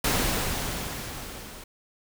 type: noise with level ramp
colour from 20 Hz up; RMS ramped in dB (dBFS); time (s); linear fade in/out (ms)
pink; -23 to -43; 0.04-1.64; 5
effects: none